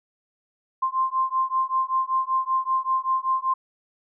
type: beating tone pair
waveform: sine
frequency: 1046.5 / 1051.7 Hz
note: C6 / C6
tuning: 0 / +9 cents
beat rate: 5.2 Hz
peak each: -24 dBFS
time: 0.82-3.54 s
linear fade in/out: 10 ms
effects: none